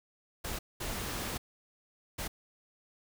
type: noise bursts at uneven times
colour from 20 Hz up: pink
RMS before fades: -37 dBFS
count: 3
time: 0.44-0.59 / 0.8-1.38 / 2.18-2.28 s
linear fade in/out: 10 ms
effects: none